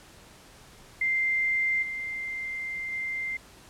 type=tone with level steps; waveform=sine; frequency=2091 Hz; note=C7; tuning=2 cents flat; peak=-23 / -31 / -29 dBFS; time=1.01-3.37 s; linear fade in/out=5 ms; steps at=1.82 / 2.92 s; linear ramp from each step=10 ms; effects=pink hiss -52 dBFS RMS until 3.69 s + low-pass 11000 Hz 12 dB/octave